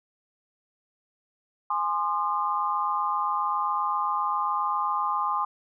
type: chord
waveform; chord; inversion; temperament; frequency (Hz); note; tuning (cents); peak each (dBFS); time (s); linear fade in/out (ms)
sine; Ab major; none; equal with one note detuned; 830.6 / 1046.5 / 1214; Ab5 / C6 / Eb6; 0 / 0 / -43; -30 / -27 / -28; 1.7-5.45; 5
effects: none